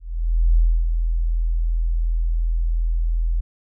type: tone with ADSR envelope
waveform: sine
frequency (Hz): 41.4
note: E1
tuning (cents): +8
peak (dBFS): -11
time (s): 0-3.41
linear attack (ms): 560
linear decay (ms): 290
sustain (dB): -6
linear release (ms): 12
effects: none